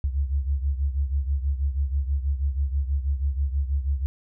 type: beating tone pair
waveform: sine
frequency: 68 / 74.2 Hz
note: C#2 / D2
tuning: -33 / +18 cents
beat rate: 6.2 Hz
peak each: -23 / -28 dBFS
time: 0.04-4.06 s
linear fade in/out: 0 ms
effects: none